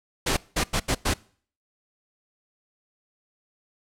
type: noise bursts at uneven times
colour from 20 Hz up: pink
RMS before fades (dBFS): -23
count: 5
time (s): 0.26-0.37 / 0.56-0.64 / 0.73-0.8 / 0.88-0.95 / 1.05-1.14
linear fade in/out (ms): 10
effects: noise-tail reverb RT60 0.5 s tail -23 dB re dry + low-pass 10000 Hz 12 dB/octave